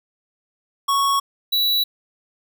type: tone pair in turn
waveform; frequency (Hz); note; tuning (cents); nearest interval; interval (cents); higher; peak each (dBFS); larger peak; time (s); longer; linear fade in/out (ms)
square; 1108.7 / 3930; C#6 / B7; 0 / -9; octave + minor seventh; 2191; second; -17; neither; 0.88-1.2 / 1.52-1.84; neither; 10
effects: none